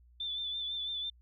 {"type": "tone with vibrato", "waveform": "sine", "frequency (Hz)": 3520, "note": "A7", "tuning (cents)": 0, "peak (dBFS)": -34, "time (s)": [0.2, 1.1], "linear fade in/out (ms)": 5, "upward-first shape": "sine", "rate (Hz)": 6, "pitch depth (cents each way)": 36, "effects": ["added 60 Hz sine -58 dBFS peak until 1.21 s"]}